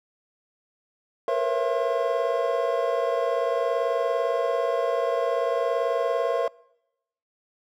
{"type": "tone cluster", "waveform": "triangle", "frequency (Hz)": [463, 483.5, 541, 670, 1066], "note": ["A#4", "B4", "C#5", "E5", "C6"], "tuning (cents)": [-12, -37, -42, 28, 32], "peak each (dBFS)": [-29, -26, -25, -25, -29], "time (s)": [1.28, 6.48], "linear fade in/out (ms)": 2, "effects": ["noise-tail reverb RT60 0.9 s tail -25 dB re dry"]}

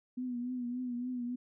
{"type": "tone with vibrato", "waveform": "sine", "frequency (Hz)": 246.9, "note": "B3", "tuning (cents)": 0, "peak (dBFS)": -34, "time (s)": [0.17, 1.36], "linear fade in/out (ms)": 10, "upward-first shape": "triangle", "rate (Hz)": 3.5, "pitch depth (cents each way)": 60, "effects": []}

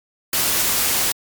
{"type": "noise", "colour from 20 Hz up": "white", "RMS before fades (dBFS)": -19, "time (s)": [0.33, 1.12], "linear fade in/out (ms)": 2, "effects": ["MP3 96 kbps"]}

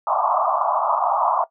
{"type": "band-pass noise", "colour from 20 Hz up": "white", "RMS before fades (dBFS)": -20, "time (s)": [0.07, 1.44], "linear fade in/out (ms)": 2, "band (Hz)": [620, 1200], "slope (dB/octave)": 96, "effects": ["noise-tail reverb RT60 0.1 s tail -17 dB re dry"]}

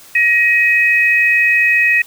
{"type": "tone pair together", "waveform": "sine", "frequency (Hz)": [1893, 2527], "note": ["A#6", "D#7"], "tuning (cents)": [26, 26], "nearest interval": "perfect fourth", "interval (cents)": 500, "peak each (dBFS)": -12, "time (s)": [0.15, 2.02], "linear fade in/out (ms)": 5, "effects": ["white hiss -41 dBFS RMS until 2.06 s"]}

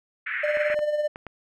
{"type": "band-pass noise", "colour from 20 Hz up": "white", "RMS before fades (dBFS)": -30, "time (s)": [0.26, 0.75], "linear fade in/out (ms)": 10, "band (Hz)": [1500, 2200], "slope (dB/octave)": 48}
{"type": "tone with tremolo", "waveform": "triangle", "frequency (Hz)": 598, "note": "D5", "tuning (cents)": 31, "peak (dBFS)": -18, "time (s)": [0.43, 1.08], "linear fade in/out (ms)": 10, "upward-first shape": "sine", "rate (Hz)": 18, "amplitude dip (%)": 55}
{"type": "clicks", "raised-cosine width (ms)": 0.5, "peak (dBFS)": -22, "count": 6, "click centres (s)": [0.572, 0.701, 0.743, 0.791, 1.159, 1.267]}
{"effects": []}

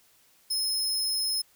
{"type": "tone with amplitude modulation", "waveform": "sawtooth", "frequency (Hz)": 5170, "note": "E8", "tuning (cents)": -34, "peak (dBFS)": -22, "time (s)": [0.5, 1.42], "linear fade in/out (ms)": 10, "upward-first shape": "sine", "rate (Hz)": 256, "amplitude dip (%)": 30, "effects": ["white hiss -62 dBFS RMS until 1.55 s"]}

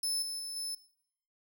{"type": "tone with level steps", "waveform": "20% pulse", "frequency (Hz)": 5250, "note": "E8", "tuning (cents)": -8, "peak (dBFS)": [-25, -31, -33, -30], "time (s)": [0.03, 0.75], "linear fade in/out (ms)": 5, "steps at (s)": [0.22, 0.39, 0.56], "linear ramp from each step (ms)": 5, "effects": ["noise-tail reverb RT60 0.7 s tail -20 dB re dry"]}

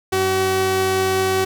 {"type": "tone pair together", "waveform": "sawtooth", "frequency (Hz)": [96, 378.9], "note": ["G2", "F#4"], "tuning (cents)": [-36, 41], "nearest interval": "2 octaves", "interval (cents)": 2377, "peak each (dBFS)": [-23, -13], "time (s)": [0.12, 1.45], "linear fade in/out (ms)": 10, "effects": []}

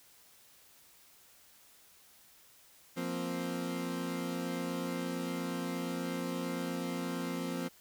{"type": "chord", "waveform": "30% pulse", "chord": "F suspended fourth", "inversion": "none", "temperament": "equal", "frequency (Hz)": [174.61, 233.1, 261.6], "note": ["F3", "Bb3", "C4"], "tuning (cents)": [0, 0, 0], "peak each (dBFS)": [-36, -39, -35], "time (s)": [2.96, 7.69], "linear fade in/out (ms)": 20, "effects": ["white hiss -61 dBFS RMS until 7.8 s"]}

